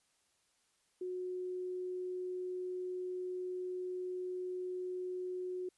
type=tone; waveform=sine; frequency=365.1 Hz; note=F#4; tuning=23 cents flat; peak=-37 dBFS; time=1.01-5.69 s; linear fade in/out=5 ms; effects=white hiss -75 dBFS RMS until 5.77 s + resampled to 24000 Hz